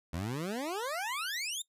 20% pulse exponential sweep, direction up, 77.78 to 3729 Hz, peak -29 dBFS, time 0.13-1.62 s, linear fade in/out 5 ms, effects noise-tail reverb RT60 0.1 s tail -20 dB re dry + resampled to 32000 Hz

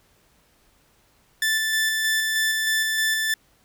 sawtooth tone with tremolo, 1760 Hz, A6, in tune, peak -16 dBFS, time 1.42-3.34 s, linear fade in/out 2 ms, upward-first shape square, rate 3.2 Hz, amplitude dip 25%, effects pink hiss -61 dBFS RMS until 3.64 s

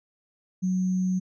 sine tone with sample-and-hold, 185 Hz, F#3, in tune, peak -22 dBFS, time 0.62-1.2 s, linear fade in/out 20 ms, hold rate 6300 Hz, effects resampled to 24000 Hz

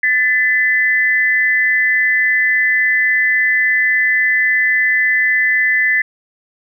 sine tone pair together, 1756.6 / 2013 Hz, A6 / B6, -3 / +33 cents, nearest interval major second, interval 236 cents, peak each -14 dBFS, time 0.03-6.02 s, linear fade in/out 5 ms, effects none

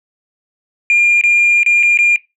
sine tone with dropouts, 2405 Hz, D7, 41 cents sharp, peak -6 dBFS, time 0.9-2.16 s, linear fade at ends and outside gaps 1 ms, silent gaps 1.212-1.237 / 1.632-1.662 / 1.828-1.832 / 1.974-1.988 s, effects noise-tail reverb RT60 0.2 s tail -19 dB re dry + tanh soft clip ceiling -5 dBFS

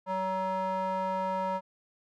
square tone with band-pass filter, 188.4 Hz, F#3, 32 cents sharp, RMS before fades -31 dBFS, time 0.06-1.61 s, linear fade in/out 50 ms, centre 820 Hz, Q 5.4, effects none

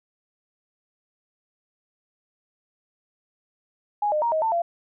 sine tone with pitch steps, 829 / 608 / 938 / 631 / 894 / 684 Hz, G#5 / D#5 / A#5 / D#5 / A5 / F5, -3 / -40 / +11 / +24 / +27 / -36 cents, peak -20 dBFS, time 4.02-4.62 s, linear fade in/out 5 ms, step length 100 ms, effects none

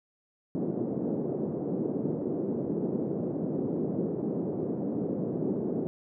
white band-pass noise, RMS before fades -31 dBFS, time 0.55-5.87 s, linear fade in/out 0 ms, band 150 to 420 Hz, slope 24 dB/octave, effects none

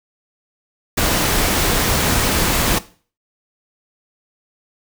pink noise, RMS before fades -17 dBFS, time 0.97-2.79 s, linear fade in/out 10 ms, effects noise-tail reverb RT60 0.4 s tail -17 dB re dry

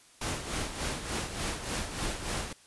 pink noise with tremolo, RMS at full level -32 dBFS, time 0.21-2.53 s, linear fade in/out 5 ms, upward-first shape sine, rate 3.4 Hz, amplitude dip 60%, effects white hiss -58 dBFS RMS until 2.66 s + resampled to 24000 Hz

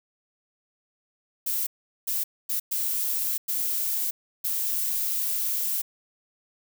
violet noise bursts at uneven times, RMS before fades -27 dBFS, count 6, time 1.46-1.67 / 2.07-2.24 / 2.49-2.6 / 2.71-3.38 / 3.48-4.11 / 4.44-5.82 s, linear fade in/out 10 ms, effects none

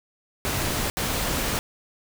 pink noise bursts at uneven times, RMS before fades -26 dBFS, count 2, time 0.45-0.9 / 0.97-1.59 s, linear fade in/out 0 ms, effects none

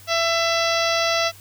harmonic tone with a mistuned harmonic, 668 Hz, E5, 23 cents sharp, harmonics 1 / 2 / 3 / 4 / 5 / 6 / 7 / 8 / 9, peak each -22 / -25 / -27 / -28 / -29 / -30 / -30 / -31 / -32 dBFS, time 0.07-1.32 s, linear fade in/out 50 ms, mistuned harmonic 9, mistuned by -17 cents, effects added 97 Hz sine -47 dBFS peak until 1.4 s + white hiss -47 dBFS RMS until 1.4 s

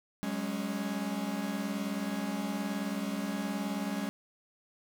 45% pulse chord, F# suspended second, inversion none, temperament equal with one note detuned, 188.78 / 207.7 / 277.2 Hz, F#3 / G#3 / C#4, +35 / 0 / 0 cents, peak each -38 / -35 / -38 dBFS, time 0.23-4.09 s, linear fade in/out 0 ms, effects none

